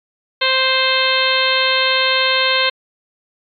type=harmonic tone; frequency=523.3 Hz; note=C5; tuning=in tune; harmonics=1 / 2 / 3 / 4 / 5 / 6 / 7 / 8; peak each=-21 / -21 / -21 / -21 / -21 / -21 / -21 / -21 dBFS; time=0.41-2.7 s; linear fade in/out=10 ms; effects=MP3 96 kbps